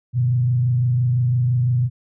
sine tone with frequency modulation, 123.2 Hz, B2, 4 cents flat, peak -15 dBFS, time 0.13-1.9 s, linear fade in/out 50 ms, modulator 25.9 Hz, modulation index 0.4, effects none

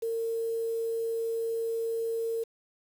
sine tone with quantisation, 456.2 Hz, A#4, 37 cents flat, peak -28 dBFS, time 0.02-2.44 s, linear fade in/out 10 ms, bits 8, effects none

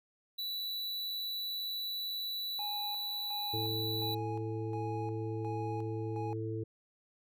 square tone, 3951 Hz, B7, in tune, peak -36 dBFS, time 0.38-4.15 s, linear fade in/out 10 ms
triangle tone with tremolo, 830.6 Hz, G#5, in tune, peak -38 dBFS, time 2.59-6.33 s, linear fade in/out 0 ms, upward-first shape square, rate 1.4 Hz, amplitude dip 65%
harmonic tone, 110.6 Hz, A2, 9 cents sharp, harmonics 1 / 3 / 4, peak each -37 / -40 / -40 dBFS, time 3.53-6.64 s, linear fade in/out 10 ms
effects none

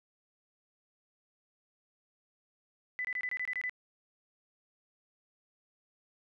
sine tone bursts, 2000 Hz, B6, 21 cents sharp, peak -32 dBFS, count 9, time 2.99-3.695 s, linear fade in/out 0 ms, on 57 ms, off 24 ms, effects none

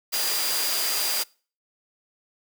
sine tone in noise, 4800 Hz, D8, 37 cents sharp, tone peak -29 dBFS, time 0.12-1.24 s, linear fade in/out 20 ms, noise white, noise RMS -26 dBFS, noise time 0.12-1.24 s, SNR -6 dB, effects noise-tail reverb RT60 0.4 s tail -25 dB re dry + high-pass 400 Hz 12 dB/octave

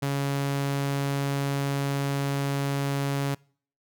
sawtooth tone, 139.7 Hz, C#3, 14 cents sharp, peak -21 dBFS, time 0.02-3.35 s, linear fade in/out 10 ms, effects noise-tail reverb RT60 0.5 s tail -25 dB re dry

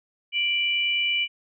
sine tone pair together, 2351 / 2960 Hz, D7 / F#7, +1 / 0 cents, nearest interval major third, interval 399 cents, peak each -24 dBFS, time 0.32-1.28 s, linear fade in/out 50 ms, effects none

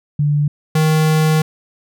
sine / square tone pair in turn, 146.83 / 156.4 Hz, D3 / D#3, 0 / +9 cents, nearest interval minor second, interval 109 cents, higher second, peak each -12 dBFS, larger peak neither, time 0.19-0.48 / 0.75-1.42 s, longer second, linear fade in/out 5 ms, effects none

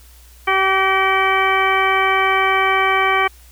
harmonic tone with a mistuned harmonic, 384.5 Hz, G4, 33 cents flat, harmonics 1 / 2 / 3 / 4 / 5 / 6 / 8, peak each -22 / -20 / -18 / -24 / -23 / -19 / -28 dBFS, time 0.47-3.28 s, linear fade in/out 10 ms, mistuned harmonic 5, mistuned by -25 cents, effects added 60 Hz sine -43 dBFS peak until 3.51 s + white hiss -49 dBFS RMS until 3.51 s

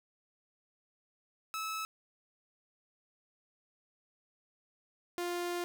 sawtooth tone pair in turn, 1300 / 350.5 Hz, E6 / F4, -24 / +6 cents, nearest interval octave + major seventh, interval 2270 cents, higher first, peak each -32 / -30 dBFS, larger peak second, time 1.54-1.85 / 5.18-5.64 s, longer second, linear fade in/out 0 ms, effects none

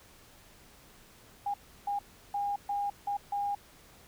sine tone bursts at uneven times, 811 Hz, G#5, 41 cents flat, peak -29 dBFS, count 6, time 1.46-1.54 / 1.87-1.99 / 2.34-2.56 / 2.69-2.9 / 3.07-3.17 / 3.32-3.55 s, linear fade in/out 5 ms, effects pink hiss -57 dBFS RMS until 4.07 s

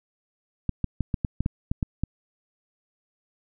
clicks, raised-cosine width 5 ms, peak -12 dBFS, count 10, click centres 0.693 / 0.843 / 1.007 / 1.142 / 1.248 / 1.406 / 1.461 / 1.715 / 1.828 / 2.036 s, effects none

